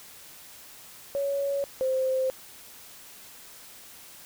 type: tone pair in turn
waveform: sine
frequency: 559 / 522.1 Hz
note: C#5 / C5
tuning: +14 / -4 cents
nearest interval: minor second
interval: 118 cents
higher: first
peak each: -25 / -23 dBFS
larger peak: second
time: 1.15-1.64 / 1.81-2.3 s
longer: neither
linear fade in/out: 0 ms
effects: white hiss -48 dBFS RMS until 4.25 s